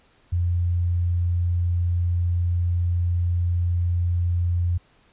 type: tone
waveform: sine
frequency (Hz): 87.31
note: F2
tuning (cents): 0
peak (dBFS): -19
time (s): 0.32-4.78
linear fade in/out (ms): 10
effects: pink hiss -59 dBFS RMS until 5.12 s + resampled to 8000 Hz

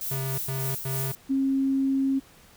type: noise with tremolo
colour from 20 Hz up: violet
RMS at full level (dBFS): -31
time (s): 0.01-1.15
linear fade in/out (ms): 0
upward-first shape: sine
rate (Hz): 3.3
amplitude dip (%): 50
type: tone bursts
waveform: square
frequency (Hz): 133.5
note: C3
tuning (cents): +35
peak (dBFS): -29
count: 3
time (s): 0.11-1.12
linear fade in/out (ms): 5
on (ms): 270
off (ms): 100
type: tone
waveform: sine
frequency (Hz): 270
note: C#4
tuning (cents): -45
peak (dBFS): -21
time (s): 1.29-2.2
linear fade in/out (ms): 20
effects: pink hiss -54 dBFS RMS until 2.56 s

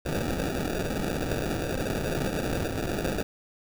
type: noise with sample-and-hold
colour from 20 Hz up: blue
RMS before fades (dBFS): -29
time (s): 0.05-3.23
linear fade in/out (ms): 10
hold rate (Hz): 1050
effects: none

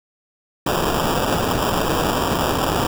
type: noise with sample-and-hold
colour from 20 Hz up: white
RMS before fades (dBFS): -20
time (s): 0.66-2.87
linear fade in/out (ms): 5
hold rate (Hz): 2100
effects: none

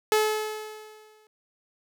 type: tone with exponential decay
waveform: sawtooth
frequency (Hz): 430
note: A4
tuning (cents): -40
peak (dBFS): -14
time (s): 0.12-1.27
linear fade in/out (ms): 1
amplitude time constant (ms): 250
effects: none

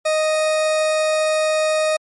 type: tone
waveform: 40% pulse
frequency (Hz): 622.3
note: D#5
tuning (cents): 0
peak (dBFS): -15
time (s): 0.05-1.97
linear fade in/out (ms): 10
effects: MP3 48 kbps

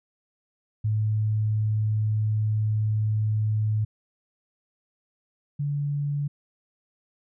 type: tone pair in turn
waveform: sine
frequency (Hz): 107.6 / 143.99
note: A2 / D3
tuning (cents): -38 / -34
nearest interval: perfect fourth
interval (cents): 504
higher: second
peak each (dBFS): -21 / -24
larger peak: first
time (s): 0.84-3.85 / 5.59-6.28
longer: first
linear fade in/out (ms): 10
effects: none

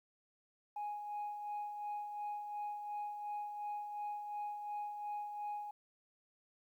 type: tone with tremolo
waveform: sine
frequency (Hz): 830.6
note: G#5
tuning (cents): 0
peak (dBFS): -36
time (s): 0.76-5.71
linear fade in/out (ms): 5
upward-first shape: sine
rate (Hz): 2.8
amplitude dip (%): 50
effects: tanh soft clip ceiling -36 dBFS + 12-bit

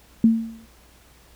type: tone with exponential decay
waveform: sine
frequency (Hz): 225.9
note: A3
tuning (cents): +46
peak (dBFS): -9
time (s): 0.24-0.66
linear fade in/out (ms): 2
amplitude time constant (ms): 91
effects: added 60 Hz sine -54 dBFS peak until 1.35 s + pink hiss -54 dBFS RMS until 1.35 s

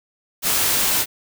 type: noise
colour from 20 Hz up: white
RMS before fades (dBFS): -19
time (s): 0.42-1.06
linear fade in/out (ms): 50
effects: none

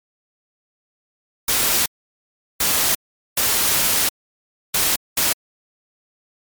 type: noise bursts at uneven times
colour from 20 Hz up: white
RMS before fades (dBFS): -18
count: 5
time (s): 1.48-1.86 / 2.6-2.95 / 3.37-4.09 / 4.74-4.96 / 5.17-5.33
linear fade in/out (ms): 5
effects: MP3 96 kbps

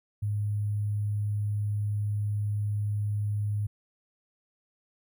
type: tone with sample-and-hold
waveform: sine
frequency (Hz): 103.83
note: G#2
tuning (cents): 0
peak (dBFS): -26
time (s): 0.22-3.67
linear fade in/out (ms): 10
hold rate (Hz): 11025
effects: none

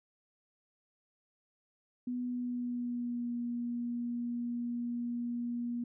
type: tone with pitch glide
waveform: sine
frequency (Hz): 246.9 to 239.2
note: B3 to A#3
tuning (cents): 0 to +45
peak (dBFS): -33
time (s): 2.07-5.84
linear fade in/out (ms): 5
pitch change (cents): -55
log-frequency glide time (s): 2.23-3.33
effects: none

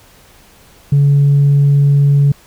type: tone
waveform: sine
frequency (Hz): 141.9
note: C#3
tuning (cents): +41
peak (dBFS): -5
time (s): 0.92-2.32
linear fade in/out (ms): 5
effects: tanh soft clip ceiling -4 dBFS + pink hiss -45 dBFS RMS until 2.46 s

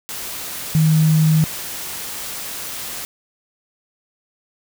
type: tone in noise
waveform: sine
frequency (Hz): 157.1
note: D#3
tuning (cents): +17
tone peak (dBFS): -11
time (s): 0.75-1.44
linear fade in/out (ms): 0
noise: white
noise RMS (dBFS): -29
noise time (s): 0.09-3.05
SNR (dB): +15
effects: none

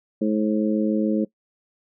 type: harmonic tone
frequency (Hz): 107.1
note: A2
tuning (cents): -46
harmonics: 2 / 3 / 4 / 5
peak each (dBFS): -21 / -24 / -29 / -28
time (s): 0.21-1.25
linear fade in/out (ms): 10
effects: noise-tail reverb RT60 0.1 s tail -21 dB re dry

